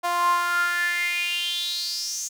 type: tone with high-pass filter sweep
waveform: sawtooth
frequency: 349.2 Hz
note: F4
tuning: in tune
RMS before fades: -25 dBFS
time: 0.03-2.29 s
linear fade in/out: 20 ms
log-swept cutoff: 820 to 6700 Hz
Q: 7.8
effects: none